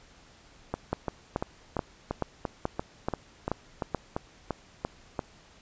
two click trains, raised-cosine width 1 ms, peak -13 / -15 dBFS, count 8 / 14, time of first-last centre 0.93-3.947 / 0.74-5.192 s, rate 2.32 / 2.92 Hz, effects pink hiss -56 dBFS RMS until 5.61 s + resampled to 16000 Hz

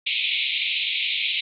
pink band-pass noise, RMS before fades -25 dBFS, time 0.06-1.41 s, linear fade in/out 10 ms, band 2200 to 3900 Hz, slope 96 dB/octave, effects none

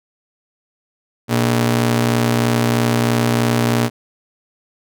sawtooth ring-modulated tone, 176.7 Hz, F3, 21 cents sharp, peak -7 dBFS, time 1.28-3.9 s, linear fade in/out 50 ms, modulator 56.8 Hz, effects none

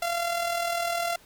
sawtooth tone with amplitude modulation, 687 Hz, F5, 29 cents flat, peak -20 dBFS, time 0.02-1.16 s, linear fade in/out 5 ms, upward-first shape sine, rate 39.9 Hz, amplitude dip 50%, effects pink hiss -55 dBFS RMS until 1.25 s

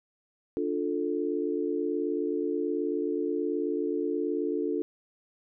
sine chord, D minor, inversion none, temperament just, 293.7 / 352.4 / 440.5 Hz, D4 / F4 / A4, 0 / +16 / +2 cents, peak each -31 dBFS, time 0.57-4.82 s, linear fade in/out 0 ms, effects none

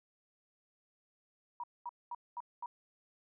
sine tone bursts, 960 Hz, B5, 49 cents flat, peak -38 dBFS, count 5, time 1.6-2.66 s, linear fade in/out 2 ms, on 36 ms, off 220 ms, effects none

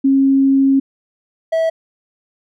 sine / triangle tone pair in turn, 271.3 / 650.7 Hz, C#4 / E5, -37 / -23 cents, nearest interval octave + minor third, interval 1514 cents, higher second, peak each -9 / -11 dBFS, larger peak first, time 0.04-0.8 / 1.52-1.7 s, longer first, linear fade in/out 10 ms, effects none

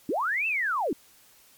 sine linear two-way sweep, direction up then down, 235.8 to 2715 to 235.8 Hz, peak -24 dBFS, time 0.09-0.93 s, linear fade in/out 2 ms, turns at 0.47 s, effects white hiss -57 dBFS RMS until 1.57 s + MP3 96 kbps

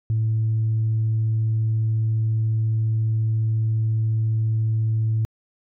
sine tone, 110.7 Hz, A2, 11 cents sharp, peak -17 dBFS, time 0.1-5.25 s, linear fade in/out 0 ms, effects tanh soft clip ceiling -15 dBFS

